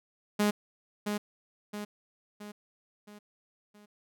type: tone with echo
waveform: sawtooth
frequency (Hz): 207.7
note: G#3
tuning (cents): 0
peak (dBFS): -20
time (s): 0.39-0.51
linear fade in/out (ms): 10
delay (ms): 670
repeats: 5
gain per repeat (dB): -6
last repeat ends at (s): 3.86
effects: none